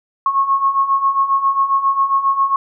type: beating tone pair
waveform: sine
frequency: 1088 / 1095.4 Hz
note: C#6 / C#6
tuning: -33 / -21 cents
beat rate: 7.4 Hz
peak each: -19 / -14 dBFS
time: 0.26-2.56 s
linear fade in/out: 2 ms
effects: none